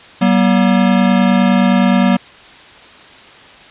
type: tone pair together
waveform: square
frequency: 190.35 / 240 Hz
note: F#3 / B3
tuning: +49 / -49 cents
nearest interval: major third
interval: 402 cents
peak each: -12 / -13 dBFS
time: 0.21-2.17 s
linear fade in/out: 10 ms
effects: white hiss -39 dBFS RMS until 3.7 s + resampled to 8000 Hz